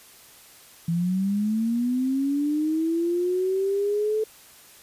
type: linear sweep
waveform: sine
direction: up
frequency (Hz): 164.9 to 437.5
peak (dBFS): -21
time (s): 0.88-4.24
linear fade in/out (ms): 5
effects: white hiss -50 dBFS RMS until 4.82 s + resampled to 32000 Hz